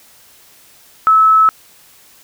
sine tone, 1300 Hz, E6, 24 cents flat, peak -6 dBFS, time 1.07-1.49 s, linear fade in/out 0 ms, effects white hiss -46 dBFS RMS until 2.23 s

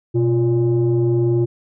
sine tone pair together, 123.47 / 349.2 Hz, B2 / F4, 0 / 0 cents, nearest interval octave + tritone, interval 1800 cents, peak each -15 dBFS, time 0.14-1.46 s, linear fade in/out 20 ms, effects tanh soft clip ceiling -10 dBFS

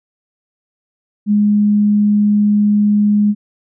sine tone, 207.6 Hz, G#3, in tune, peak -9 dBFS, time 1.26-3.35 s, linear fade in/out 50 ms, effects none

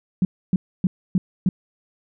sine tone bursts, 184.5 Hz, F#3, 5 cents flat, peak -14 dBFS, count 5, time 0.22-1.49 s, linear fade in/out 2 ms, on 30 ms, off 280 ms, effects none

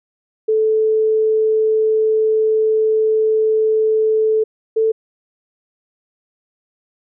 sine tone pair in turn, 436.8 / 442.9 Hz, A4 / A4, -13 / +11 cents, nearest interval unison, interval 24 cents, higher second, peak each -12 dBFS, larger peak neither, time 0.48-4.44 / 4.76-4.92 s, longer first, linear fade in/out 10 ms, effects none

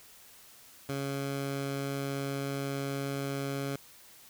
15% pulse tone, 138.59 Hz, C#3, in tune, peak -26 dBFS, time 0.89-3.76 s, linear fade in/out 2 ms, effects white hiss -55 dBFS RMS until 4.29 s

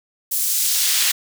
pink noise with high-pass filter sweep, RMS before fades -19 dBFS, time 0.31-1.12 s, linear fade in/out 10 ms, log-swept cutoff 9400 to 2500 Hz, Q 0.77, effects none

